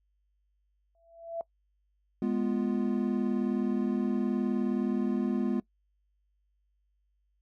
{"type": "tone with exponential growth", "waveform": "sine", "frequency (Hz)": 669, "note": "E5", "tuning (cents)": 25, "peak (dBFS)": -29, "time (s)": [0.95, 1.41], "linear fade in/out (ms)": 1, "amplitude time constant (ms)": 100}
{"type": "chord", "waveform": "triangle", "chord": "F diminished", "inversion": "first", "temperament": "equal", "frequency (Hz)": [207.7, 246.9, 349.2], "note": ["Ab3", "Cb4", "F4"], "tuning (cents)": [0, 0, 0], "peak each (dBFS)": [-28, -28, -32], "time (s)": [2.22, 5.6], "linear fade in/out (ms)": 2}
{"effects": ["noise-tail reverb RT60 0.1 s tail -21 dB re dry", "added 50 Hz sine -70 dBFS peak until 7.41 s"]}